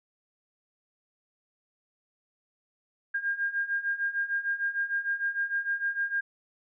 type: beating tone pair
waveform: sine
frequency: 1608 / 1614.6 Hz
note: G6 / G#6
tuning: +44 / -49 cents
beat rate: 6.6 Hz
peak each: -32 / -29 dBFS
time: 3.14-6.21 s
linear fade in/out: 10 ms
effects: none